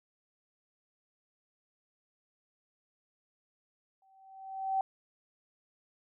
sine tone with exponential growth, 770 Hz, G5, 31 cents flat, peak -25 dBFS, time 4.02-4.81 s, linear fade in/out 2 ms, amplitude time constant 170 ms, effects none

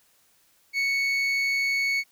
triangle tone pair together, 2217 / 4434 Hz, C#7 / C#8, 0 / 0 cents, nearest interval octave, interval 1200 cents, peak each -21 / -32 dBFS, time 0.73-2.04 s, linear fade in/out 50 ms, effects white hiss -63 dBFS RMS until 2.11 s

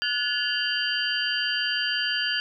sine tone cluster, 1460 / 1709 / 2809 / 3083 / 4691 Hz, F#6 / G#6 / F7 / G7 / D8, -24 / +49 / +9 / -29 / -3 cents, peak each -30 dBFS, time 0.02-2.4 s, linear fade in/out 0 ms, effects none

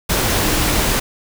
sine tone in noise, 302.6 Hz, D#4, 48 cents flat, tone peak -26 dBFS, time 0.42-0.75 s, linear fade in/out 10 ms, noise pink, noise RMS -17 dBFS, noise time 0.09-1 s, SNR -12 dB, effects none

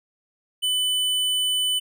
square tone, 3000 Hz, F#7, 23 cents sharp, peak -21 dBFS, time 0.62-1.8 s, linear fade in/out 20 ms, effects none

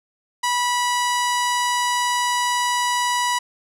sawtooth tone with low-pass filter, 978 Hz, B5, 17 cents flat, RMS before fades -21 dBFS, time 0.43-3.39 s, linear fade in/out 10 ms, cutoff 9200 Hz, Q 1.3, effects none

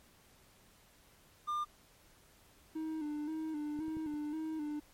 triangle tone, 1200 Hz, D6, 37 cents sharp, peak -31 dBFS, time 1.47-1.65 s, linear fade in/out 20 ms
triangle tone with vibrato, 306.8 Hz, D#4, 24 cents flat, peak -34 dBFS, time 2.75-4.8 s, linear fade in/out 10 ms, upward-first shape square, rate 1.9 Hz, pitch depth 51 cents each way
clicks, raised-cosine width 3 ms, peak -36 / -39 / -33 / -40 / -41 dBFS, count 5, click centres 3.79 / 3.882 / 3.969 / 4.062 / 4.139 s
effects pink hiss -64 dBFS RMS until 4.93 s + MP3 64 kbps

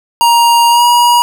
square tone with pitch glide, 940 to 959.2 Hz, A#5 to A#5, +14 to +49 cents, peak -6 dBFS, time 0.21-1.22 s, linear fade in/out 0 ms, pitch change +35 cents, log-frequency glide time 0.69-0.83 s, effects none

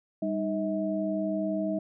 sine tone cluster, 198.3 / 309.8 / 641 Hz, G3 / D#4 / E5, +20 / -7 / -49 cents, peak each -31 dBFS, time 0.22-1.79 s, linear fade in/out 5 ms, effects none

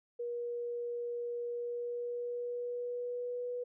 sine tone with pitch glide, 478.1 to 490.1 Hz, A#4 to B4, +44 to -13 cents, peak -35 dBFS, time 0.19-3.64 s, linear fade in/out 10 ms, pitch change +43 cents, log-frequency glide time 1.48-3.46 s, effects none

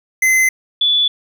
square / sine tone pair in turn, 2053 / 3453 Hz, C7 / A7, -33 / -33 cents, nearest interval major sixth, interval 900 cents, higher second, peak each -11 dBFS, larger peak neither, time 0.22-0.49 / 0.81-1.08 s, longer neither, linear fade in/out 5 ms, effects none

